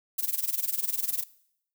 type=noise with tremolo; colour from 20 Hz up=violet; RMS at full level=-26 dBFS; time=0.18-1.24 s; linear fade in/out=10 ms; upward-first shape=sine; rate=20 Hz; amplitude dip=90%; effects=noise-tail reverb RT60 0.7 s tail -20 dB re dry